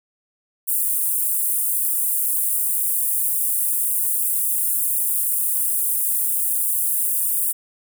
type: high-pass noise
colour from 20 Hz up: pink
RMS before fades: -21 dBFS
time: 0.67-7.53 s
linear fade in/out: 20 ms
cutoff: 9000 Hz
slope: 48 dB/octave
effects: none